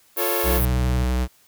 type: chord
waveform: sawtooth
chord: F augmented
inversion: none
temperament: equal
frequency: 349.2 / 440 / 554.4 Hz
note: F4 / A4 / C#5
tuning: 0 / 0 / 0 cents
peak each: -23 dBFS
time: 0.16-0.61 s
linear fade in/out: 50 ms
type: high-pass noise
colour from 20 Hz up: pink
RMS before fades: -26 dBFS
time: 0.17-0.65 s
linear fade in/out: 0 ms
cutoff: 11000 Hz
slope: 48 dB/octave
type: tone with vibrato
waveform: square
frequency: 62.7 Hz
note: B1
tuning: 27 cents sharp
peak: -20 dBFS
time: 0.43-1.28 s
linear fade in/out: 50 ms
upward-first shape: triangle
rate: 12 Hz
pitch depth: 17 cents each way
type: tone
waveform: sine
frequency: 121 Hz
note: B2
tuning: 35 cents flat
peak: -24 dBFS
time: 0.59-1.05 s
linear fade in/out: 20 ms
effects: white hiss -57 dBFS RMS until 1.47 s